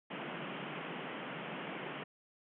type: band-pass noise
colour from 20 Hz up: pink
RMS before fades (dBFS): -43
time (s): 0.1-2.04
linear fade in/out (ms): 10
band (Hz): 140 to 3200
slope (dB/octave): 96
effects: none